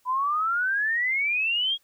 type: exponential sweep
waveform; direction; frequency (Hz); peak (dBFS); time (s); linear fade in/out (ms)
sine; up; 987.8 to 3322; -22; 0.05-1.78; 50
effects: white hiss -66 dBFS RMS until 1.83 s